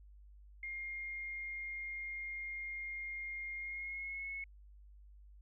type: tone with pitch glide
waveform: sine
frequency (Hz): 2125 to 2190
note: C7 to C#7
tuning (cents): +26 to -22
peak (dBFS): -40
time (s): 0.63-4.44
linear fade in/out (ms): 2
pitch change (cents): +52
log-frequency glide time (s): 3.56-4.29
effects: added 50 Hz sine -55 dBFS peak until 5.41 s